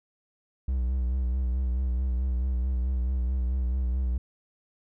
triangle tone with vibrato, 63.1 Hz, B1, 38 cents sharp, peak -22 dBFS, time 0.68-4.18 s, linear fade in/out 5 ms, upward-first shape sine, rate 4.6 Hz, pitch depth 65 cents each way, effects none

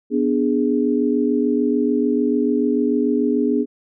sine chord, G# diminished, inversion first, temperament equal, 246.9 / 293.7 / 415.3 Hz, B3 / D4 / G#4, 0 / 0 / 0 cents, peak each -19 / -20 / -21 dBFS, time 0.1-3.66 s, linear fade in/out 50 ms, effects none

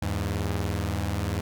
sawtooth tone pair together, 81.3 / 101.87 Hz, E2 / G#2, -23 / -33 cents, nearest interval major third, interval 390 cents, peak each -25 dBFS, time 0.02-1.41 s, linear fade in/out 5 ms, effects none

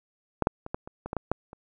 clicks, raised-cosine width 1 ms, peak -10 / -6 / -23 / -15 / -26 / -21 / -17 / -14 / -10 / -29 dBFS, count 10, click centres 0.423 / 0.471 / 0.664 / 0.745 / 0.875 / 1.06 / 1.131 / 1.167 / 1.316 / 1.531 s, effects none

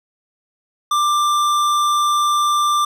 sine tone with tanh clipping, 1184 Hz, D6, 14 cents sharp, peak -16 dBFS, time 0.91-2.85 s, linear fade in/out 5 ms, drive 17 dB, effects none

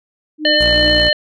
sine tone with tremolo, 305.4 Hz, D#4, 32 cents flat, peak -20 dBFS, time 0.38-1.11 s, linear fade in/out 50 ms, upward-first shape sine, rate 2.5 Hz, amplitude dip 70%
harmonic tone, 601 Hz, D5, 40 cents sharp, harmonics 1 / 3 / 5 / 7, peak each -16 / -16 / -16 / -16 dBFS, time 0.45-1.13 s, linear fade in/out 2 ms
violet noise with exponential growth, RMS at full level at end -27 dBFS, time 0.52-0.63 s, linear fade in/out 0 ms, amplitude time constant 23 ms
sawtooth tone, 59 Hz, A#1, 22 cents sharp, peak -16 dBFS, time 0.6-1.09 s, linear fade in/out 10 ms
effects resampled to 24000 Hz

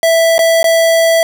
square tone with dropouts, 659.3 Hz, E5, in tune, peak -8 dBFS, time 0.03-1.23 s, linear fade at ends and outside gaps 1 ms, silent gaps 0.381-0.391 / 0.63-0.642 s, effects none

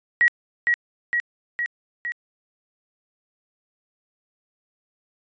sine tone with echo, 1911 Hz, A#6, 43 cents sharp, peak -13 dBFS, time 0.21-0.28 s, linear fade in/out 0 ms, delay 460 ms, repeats 4, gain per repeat -3 dB, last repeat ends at 2.12 s, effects resampled to 16000 Hz

